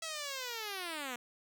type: linear sweep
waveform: 5% pulse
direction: down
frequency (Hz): 659.3 to 235.3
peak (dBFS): -27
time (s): 0.02-1.16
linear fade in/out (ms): 5
effects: none